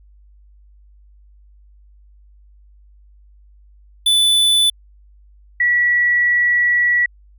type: tone pair in turn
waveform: square / sine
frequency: 3490 / 1939.6 Hz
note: A7 / B6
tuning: -15 / -32 cents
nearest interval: minor seventh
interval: 1017 cents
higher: first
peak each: -12 dBFS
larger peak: neither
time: 4.06-4.7 / 5.6-7.06 s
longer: second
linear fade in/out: 5 ms
effects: added 50 Hz sine -45 dBFS peak until 7.38 s